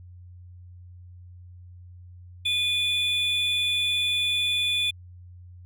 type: tone pair together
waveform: triangle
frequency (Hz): 2456 / 3469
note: D#7 / A7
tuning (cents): -23 / -25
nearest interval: tritone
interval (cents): 598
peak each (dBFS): -26 / -22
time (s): 2.45-4.91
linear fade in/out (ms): 10
effects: added 89 Hz sine -43 dBFS peak until 5.65 s